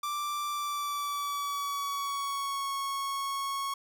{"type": "tone with pitch glide", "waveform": "45% pulse", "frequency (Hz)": [1174.7, 1102.4], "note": ["D6", "C#6"], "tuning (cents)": [0, -10], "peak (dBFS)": -31, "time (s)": [0.03, 3.74], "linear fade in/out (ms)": 5, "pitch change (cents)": -110, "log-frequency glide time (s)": [0.5, 2.73], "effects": []}